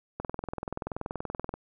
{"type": "click train", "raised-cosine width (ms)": 1, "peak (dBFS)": -19, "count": 29, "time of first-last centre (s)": [0.2, 1.54], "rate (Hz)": 20.9, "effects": []}